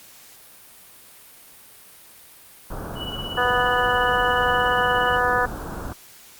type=low-pass noise; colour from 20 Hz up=pink; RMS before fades=-32 dBFS; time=2.7-5.93 s; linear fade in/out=5 ms; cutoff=1600 Hz; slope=96 dB/octave
type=tone with tremolo; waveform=sine; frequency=2948 Hz; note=F#7; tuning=7 cents flat; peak=-28 dBFS; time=2.95-5.2 s; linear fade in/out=50 ms; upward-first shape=sine; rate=17 Hz; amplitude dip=65%
type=harmonic tone; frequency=246.9 Hz; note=B3; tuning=in tune; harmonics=2 / 3 / 4 / 5 / 6 / 7; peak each=-25 / -25 / -25 / -25 / -25 / -25 dBFS; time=3.37-5.46 s; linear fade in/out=10 ms
effects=white hiss -47 dBFS RMS until 6.39 s + Opus 48 kbps